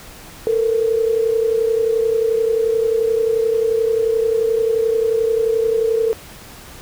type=tone pair together; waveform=sine; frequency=446.8 / 478.2 Hz; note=A4 / A#4; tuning=+27 / +44 cents; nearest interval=minor second; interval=117 cents; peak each=-15 / -21 dBFS; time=0.47-6.13 s; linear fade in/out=0 ms; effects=pink hiss -39 dBFS RMS until 6.81 s